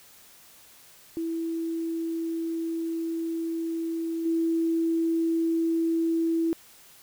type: tone with level steps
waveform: sine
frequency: 329.6 Hz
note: E4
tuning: in tune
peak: -27 / -22 dBFS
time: 1.17-6.53 s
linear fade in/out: 0 ms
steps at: 4.25 s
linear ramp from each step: 10 ms
effects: white hiss -53 dBFS RMS until 7.02 s